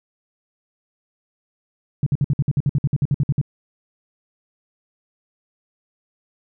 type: tone bursts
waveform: sine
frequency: 140.3 Hz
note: C#3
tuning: 21 cents sharp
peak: -14 dBFS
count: 16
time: 2.03-3.414 s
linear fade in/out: 2 ms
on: 34 ms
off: 56 ms
effects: none